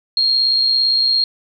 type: tone with amplitude modulation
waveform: sine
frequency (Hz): 4241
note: C8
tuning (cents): +23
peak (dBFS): -11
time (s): 0.17-1.24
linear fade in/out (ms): 2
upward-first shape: sine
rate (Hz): 57.6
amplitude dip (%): 30
effects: none